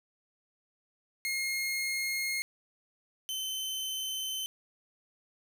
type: tone pair in turn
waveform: sawtooth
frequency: 2146 / 3067 Hz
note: C7 / G7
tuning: +43 / -38 cents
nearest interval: tritone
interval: 619 cents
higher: second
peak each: -27 / -30 dBFS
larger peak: first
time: 1.25-2.42 / 3.29-4.46 s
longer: neither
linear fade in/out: 0 ms
effects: none